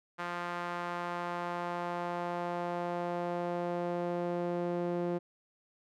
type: tone with band-pass filter sweep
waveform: sawtooth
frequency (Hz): 174.61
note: F3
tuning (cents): 0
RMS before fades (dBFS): -35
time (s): 0.18-5.19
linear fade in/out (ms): 20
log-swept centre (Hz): 1300 to 410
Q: 1.4
effects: none